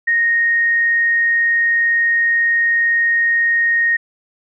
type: tone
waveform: sine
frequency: 1861 Hz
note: A#6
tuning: 3 cents flat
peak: -12 dBFS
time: 0.07-3.97 s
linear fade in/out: 10 ms
effects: none